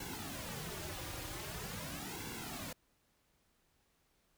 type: noise with flanger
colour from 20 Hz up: pink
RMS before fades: -44 dBFS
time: 0-2.73 s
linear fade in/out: 5 ms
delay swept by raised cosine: 1.6 to 4.6 ms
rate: 0.44 Hz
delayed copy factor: -0.8
effects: pink hiss -75 dBFS RMS until 4.37 s